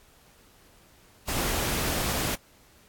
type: noise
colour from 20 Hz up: pink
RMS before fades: -28 dBFS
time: 1.27-2.36 s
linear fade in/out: 20 ms
effects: pink hiss -58 dBFS RMS until 2.88 s + AAC 64 kbps